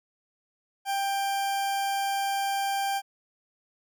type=tone; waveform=40% pulse; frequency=790 Hz; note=G5; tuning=13 cents sharp; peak=-25 dBFS; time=0.85-3.02 s; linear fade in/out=50 ms; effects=none